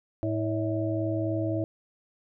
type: harmonic tone with a mistuned harmonic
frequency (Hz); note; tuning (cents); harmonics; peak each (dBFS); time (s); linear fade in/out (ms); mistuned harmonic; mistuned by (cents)
107.9; A2; -33; 1 / 3 / 5 / 6; -30 / -29 / -35 / -33; 0.23-1.64; 0; 5; +76
effects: none